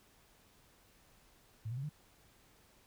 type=tone with pitch steps; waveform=sine; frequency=110 / 122.05 / 135.43 / 150.26 Hz; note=A2 / B2 / C#3 / D3; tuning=0 / -20 / -40 / +40 cents; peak=-37 dBFS; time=1.65-1.894 s; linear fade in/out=10 ms; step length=61 ms; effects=pink hiss -66 dBFS RMS until 2.86 s